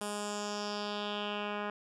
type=tone with low-pass filter sweep; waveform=10% pulse; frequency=206.9 Hz; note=G#3; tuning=6 cents flat; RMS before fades=-37 dBFS; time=0.01-1.7 s; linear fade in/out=2 ms; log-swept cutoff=10000 to 2000 Hz; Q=3; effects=none